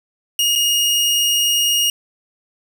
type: tone with dropouts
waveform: sawtooth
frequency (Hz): 2862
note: F7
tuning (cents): +42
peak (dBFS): -11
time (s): 0.39-1.9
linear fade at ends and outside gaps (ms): 2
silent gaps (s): 0.554-0.558
effects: none